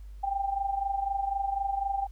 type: tone with amplitude modulation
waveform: sine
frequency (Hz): 790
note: G5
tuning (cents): +13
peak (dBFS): -24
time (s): 0.23-2.07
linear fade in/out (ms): 10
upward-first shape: sine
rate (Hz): 24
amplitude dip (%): 70
effects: added 50 Hz sine -41 dBFS peak until 2.11 s + pink hiss -67 dBFS RMS until 2.11 s